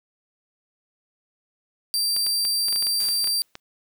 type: tone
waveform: sawtooth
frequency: 4699 Hz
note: D8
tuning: in tune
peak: -18 dBFS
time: 1.94-3.42 s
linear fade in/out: 0 ms
type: clicks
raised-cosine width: 0.2 ms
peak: -18 dBFS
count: 12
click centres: 2.165 / 2.266 / 2.451 / 2.684 / 2.727 / 2.76 / 2.825 / 2.869 / 3.087 / 3.243 / 3.274 / 3.554 s
type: noise with exponential decay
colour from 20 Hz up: white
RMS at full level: -36 dBFS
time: 3-3.6 s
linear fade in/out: 1 ms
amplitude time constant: 130 ms
effects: none